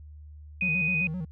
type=tone; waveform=sine; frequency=2492 Hz; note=D#7; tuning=2 cents sharp; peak=-24 dBFS; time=0.61-1.07 s; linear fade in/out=2 ms
type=tone with vibrato; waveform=triangle; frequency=170 Hz; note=F3; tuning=46 cents flat; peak=-28 dBFS; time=0.62-1.25 s; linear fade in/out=5 ms; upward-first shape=square; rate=7.7 Hz; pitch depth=130 cents each way
effects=added 75 Hz sine -43 dBFS peak until 1.31 s